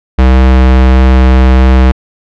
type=tone; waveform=square; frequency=64.4 Hz; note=C2; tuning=27 cents flat; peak=-3 dBFS; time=0.18-1.92 s; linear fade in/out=10 ms; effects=low-pass 3000 Hz 12 dB/octave